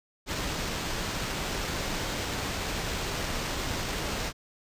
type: noise with sample-and-hold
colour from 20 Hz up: pink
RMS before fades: -32 dBFS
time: 0.26-4.33 s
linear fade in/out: 50 ms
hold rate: 11025 Hz
effects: resampled to 32000 Hz